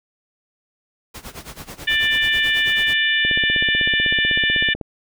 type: noise with tremolo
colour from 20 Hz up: pink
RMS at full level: -33 dBFS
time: 1.14-2.94 s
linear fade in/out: 10 ms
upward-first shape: sine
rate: 9.2 Hz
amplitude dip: 85%
type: harmonic tone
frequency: 591 Hz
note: D5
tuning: 11 cents sharp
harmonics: 3 / 4 / 5 / 6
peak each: -18 / -24 / -22 / -24 dBFS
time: 1.87-4.74 s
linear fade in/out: 10 ms
type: click train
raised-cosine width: 2 ms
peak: -15 dBFS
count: 26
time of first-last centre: 3.25-4.812 s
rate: 16 Hz
effects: none